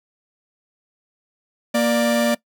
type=tone pair together; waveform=45% pulse; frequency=234.5 / 591 Hz; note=A#3 / D5; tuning=+11 / +11 cents; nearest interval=octave + major third; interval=1600 cents; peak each=-19 / -19 dBFS; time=1.74-2.35 s; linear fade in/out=10 ms; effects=noise-tail reverb RT60 0.1 s tail -20 dB re dry